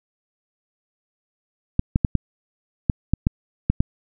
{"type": "clicks", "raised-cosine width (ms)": 5, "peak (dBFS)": -4, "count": 9, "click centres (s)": [1.794, 1.959, 2.048, 2.153, 2.898, 3.136, 3.269, 3.7, 3.805], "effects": []}